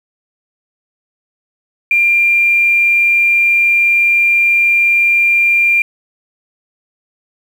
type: tone with quantisation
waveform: sine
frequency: 2387 Hz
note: D7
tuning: 28 cents sharp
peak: -8 dBFS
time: 1.91-5.82 s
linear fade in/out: 2 ms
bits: 6
effects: none